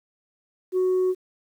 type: tone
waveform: sine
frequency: 369.6 Hz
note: F#4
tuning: 2 cents flat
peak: -17 dBFS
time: 0.72-1.15 s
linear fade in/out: 50 ms
effects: tanh soft clip ceiling -17 dBFS + 9-bit